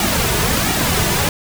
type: noise with flanger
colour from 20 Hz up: pink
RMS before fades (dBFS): -17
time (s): 0-1.29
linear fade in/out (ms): 2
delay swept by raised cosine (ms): 1.9 to 3.8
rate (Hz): 1.4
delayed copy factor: -0.6
effects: none